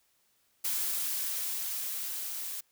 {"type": "noise with level ramp", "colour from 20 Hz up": "blue", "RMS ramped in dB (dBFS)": [-31, -38], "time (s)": [0.64, 2.61], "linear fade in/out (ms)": 10, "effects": ["white hiss -71 dBFS RMS until 2.71 s"]}